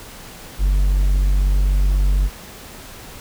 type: tone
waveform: triangle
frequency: 48 Hz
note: G1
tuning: 36 cents flat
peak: -11 dBFS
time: 0.58-2.3 s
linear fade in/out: 50 ms
effects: pink hiss -38 dBFS RMS until 3.2 s